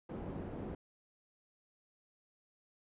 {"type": "low-pass noise", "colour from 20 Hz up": "white", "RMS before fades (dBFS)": -43, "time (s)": [0.09, 0.75], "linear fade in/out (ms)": 5, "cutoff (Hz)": 360, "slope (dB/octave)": 12, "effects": ["resampled to 8000 Hz"]}